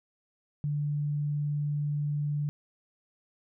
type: tone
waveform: sine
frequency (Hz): 146.83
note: D3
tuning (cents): 0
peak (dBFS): -27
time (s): 0.64-2.49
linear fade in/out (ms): 0
effects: none